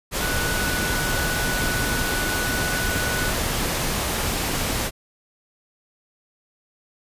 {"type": "tone in noise", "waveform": "sine", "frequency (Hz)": 1480, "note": "F#6", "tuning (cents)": 0, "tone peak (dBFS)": -27, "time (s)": [0.19, 3.33], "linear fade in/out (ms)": 50, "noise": "pink", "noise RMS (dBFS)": -24, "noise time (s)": [0.11, 4.91], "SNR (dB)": -6, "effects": ["resampled to 32000 Hz"]}